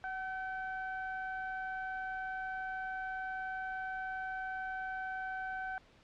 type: ring-modulated tone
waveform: triangle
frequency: 390 Hz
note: G4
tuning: 9 cents flat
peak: -32 dBFS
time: 0.04-5.78 s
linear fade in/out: 0 ms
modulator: 1140 Hz
effects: pink hiss -63 dBFS RMS until 6.03 s + low-pass 4000 Hz 12 dB/octave